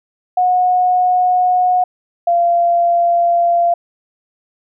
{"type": "tone pair in turn", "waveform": "sine", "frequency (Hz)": [728, 689.8], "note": ["F#5", "F5"], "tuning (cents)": [-28, -22], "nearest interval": "minor second", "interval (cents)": 94, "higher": "first", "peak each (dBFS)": -10, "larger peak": "neither", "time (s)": [[0.37, 1.84], [2.27, 3.74]], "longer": "neither", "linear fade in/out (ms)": 5, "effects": []}